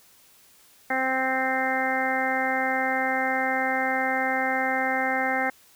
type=harmonic tone; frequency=261.6 Hz; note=C4; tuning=in tune; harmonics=1 / 2 / 3 / 4 / 5 / 6 / 7 / 8; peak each=-32 / -31 / -27 / -39 / -35 / -31 / -30 / -30 dBFS; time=0.9-5.5 s; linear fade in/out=5 ms; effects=white hiss -56 dBFS RMS until 5.75 s